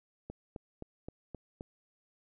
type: click train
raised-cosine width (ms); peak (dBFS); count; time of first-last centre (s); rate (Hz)
2; -28; 6; 0.3-1.609; 3.82
effects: none